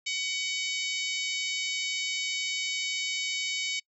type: harmonic tone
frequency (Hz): 751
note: F#5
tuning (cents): +26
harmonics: 3 / 4 / 5 / 6 / 7 / 8 / 9 / 10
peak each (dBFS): -33 / -35 / -37 / -39 / -40 / -41 / -42 / -43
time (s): 0.06-3.8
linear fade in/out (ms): 10
effects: noise-tail reverb RT60 0.1 s tail -26 dB re dry